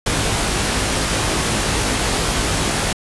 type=noise with comb filter; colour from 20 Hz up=pink; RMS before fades=-19 dBFS; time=0.06-2.93 s; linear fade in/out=5 ms; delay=19 ms; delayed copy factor=+0.6; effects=resampled to 24000 Hz